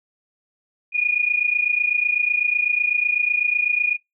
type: tone pair together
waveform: sine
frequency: 2436 / 2464 Hz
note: D#7 / D#7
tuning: -37 / -17 cents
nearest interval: unison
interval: 20 cents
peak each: -20 dBFS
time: 0.92-3.98 s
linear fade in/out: 50 ms
effects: noise-tail reverb RT60 0.2 s tail -26 dB re dry